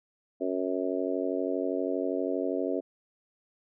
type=harmonic tone; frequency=92.5 Hz; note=F#2; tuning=in tune; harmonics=3 / 4 / 5 / 6 / 7; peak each=-32 / -33 / -34 / -35 / -35 dBFS; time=0.4-2.81 s; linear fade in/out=20 ms; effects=none